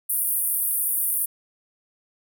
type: band-pass noise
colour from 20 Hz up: white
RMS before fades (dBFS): -24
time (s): 0.09-1.26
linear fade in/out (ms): 10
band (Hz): 9200 to 16000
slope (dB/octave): 96
effects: none